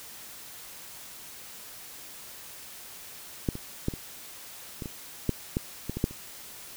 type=clicks; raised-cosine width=3 ms; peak=-12 / -23 / -13 / -23 / -22 / -23 / -11 / -13 / -18 / -19 / -10 / -30 dBFS; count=12; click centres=3.488 / 3.554 / 3.884 / 3.938 / 4.822 / 4.858 / 5.293 / 5.569 / 5.896 / 5.97 / 6.041 / 6.11 s; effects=white hiss -45 dBFS RMS until 6.76 s